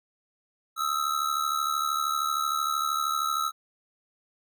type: ring-modulated tone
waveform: square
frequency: 1300 Hz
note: E6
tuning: 24 cents flat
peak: -23 dBFS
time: 0.76-3.52 s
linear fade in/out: 50 ms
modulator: 36.5 Hz
effects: none